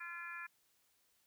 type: harmonic tone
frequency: 343.6 Hz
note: F4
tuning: 28 cents flat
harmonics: 3 / 4 / 5 / 6 / 7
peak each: -54 / -49 / -47 / -58 / -50 dBFS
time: 0-0.47 s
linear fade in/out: 10 ms
effects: white hiss -75 dBFS RMS until 1.26 s